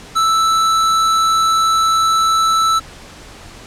square tone, 1318.5 Hz, E6, in tune, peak -12 dBFS, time 0.15-2.8 s, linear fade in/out 20 ms, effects pink hiss -37 dBFS RMS until 3.66 s + low-pass 8000 Hz 12 dB/octave

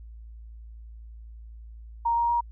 sine tone with pitch steps, 934 / 940.5 / 947 Hz, A#5 / A#5 / A#5, +3 / +15 / +27 cents, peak -21 dBFS, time 2.05-2.41 s, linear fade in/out 10 ms, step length 120 ms, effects added 56 Hz sine -41 dBFS peak until 2.51 s

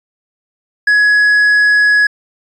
sine tone with hard clipping, 1680 Hz, G#6, 19 cents sharp, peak -8 dBFS, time 0.87-2.07 s, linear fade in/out 5 ms, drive 3 dB, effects resampled to 24000 Hz

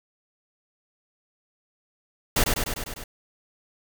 pink noise with echo, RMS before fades -20 dBFS, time 2.36-2.44 s, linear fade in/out 5 ms, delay 100 ms, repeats 6, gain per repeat -3 dB, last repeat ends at 3.04 s, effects none

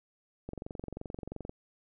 click train, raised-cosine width 2 ms, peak -26 dBFS, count 24, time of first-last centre 0.49-1.494 s, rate 22.9 Hz, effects none

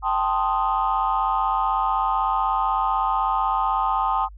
sine chord, A half-diminished seventh, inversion third, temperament equal, 784 / 880 / 1046.5 / 1244.5 Hz, G5 / A5 / C6 / Eb6, 0 / 0 / 0 / 0 cents, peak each -24 dBFS, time 0.02-4.29 s, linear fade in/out 50 ms, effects tanh soft clip ceiling -12 dBFS + added 50 Hz sine -39 dBFS peak until 4.37 s

